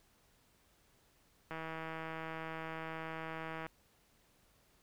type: click train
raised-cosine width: 0.5 ms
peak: -28 dBFS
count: 348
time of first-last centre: 1.51-3.665 s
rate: 161 Hz
effects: pink hiss -70 dBFS RMS until 4.82 s